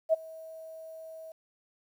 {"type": "tone with ADSR envelope", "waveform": "sine", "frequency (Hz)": 643, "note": "E5", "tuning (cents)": -43, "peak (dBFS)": -18, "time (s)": [0.09, 1.32], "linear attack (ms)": 42, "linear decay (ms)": 18, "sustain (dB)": -24, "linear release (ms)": 4, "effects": ["10-bit"]}